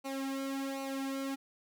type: tone with flanger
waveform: sawtooth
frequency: 271.2 Hz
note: C#4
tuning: 38 cents flat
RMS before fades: -37 dBFS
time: 0.04-1.36 s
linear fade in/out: 20 ms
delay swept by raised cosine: 0.58 to 2.58 ms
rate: 1.3 Hz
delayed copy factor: -0.8
effects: none